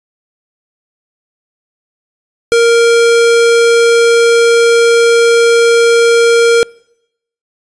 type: tone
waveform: square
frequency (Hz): 466.2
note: A#4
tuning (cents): 0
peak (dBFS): -6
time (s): 2.52-6.63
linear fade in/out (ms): 0
effects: noise-tail reverb RT60 0.8 s tail -26 dB re dry + resampled to 22050 Hz